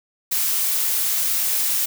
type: noise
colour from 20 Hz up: blue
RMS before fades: -21 dBFS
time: 0.31-1.86 s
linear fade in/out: 10 ms
effects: none